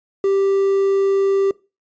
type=tone with quantisation; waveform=triangle; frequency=392 Hz; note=G4; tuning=in tune; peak=-12 dBFS; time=0.24-1.51 s; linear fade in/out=2 ms; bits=7; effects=noise-tail reverb RT60 0.3 s tail -22 dB re dry + resampled to 16000 Hz